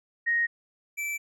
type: tone pair in turn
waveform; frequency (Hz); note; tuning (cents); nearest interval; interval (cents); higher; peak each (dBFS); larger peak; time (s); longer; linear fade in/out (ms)
sine / square; 1870 / 2325; A#6 / D7; +5 / -18; major third; 377; second; -22 / -30; first; 0.26-0.47 / 0.97-1.18; neither; 20
effects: none